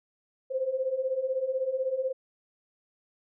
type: beating tone pair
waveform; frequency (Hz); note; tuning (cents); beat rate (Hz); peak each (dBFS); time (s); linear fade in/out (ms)
sine; 511 / 527; C5 / C5; -41 / +12; 16; -32 / -28; 0.5-2.13; 20
effects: none